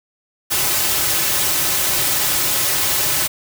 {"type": "noise with comb filter", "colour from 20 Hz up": "white", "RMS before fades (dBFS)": -18, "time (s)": [0.5, 3.28], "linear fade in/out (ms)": 20, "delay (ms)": 4.3, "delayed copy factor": -0.55, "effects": []}